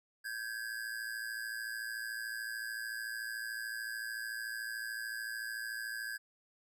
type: ring-modulated tone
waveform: square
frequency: 1620 Hz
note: G#6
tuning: 43 cents flat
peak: -36 dBFS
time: 0.24-6.18 s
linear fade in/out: 20 ms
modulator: 56.8 Hz
effects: none